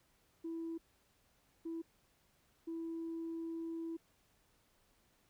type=tone bursts at uneven times; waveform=sine; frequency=329.6 Hz; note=E4; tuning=in tune; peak=-38 dBFS; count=3; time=0.44-0.78 / 1.65-1.82 / 2.67-3.97 s; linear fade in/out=10 ms; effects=tanh soft clip ceiling -36 dBFS + pink hiss -73 dBFS RMS until 5.29 s